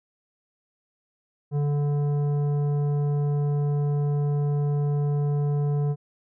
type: tone with tanh clipping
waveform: sine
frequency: 145.2 Hz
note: D3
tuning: 19 cents flat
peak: -23 dBFS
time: 1.51-5.96 s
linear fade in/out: 50 ms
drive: 11 dB
effects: none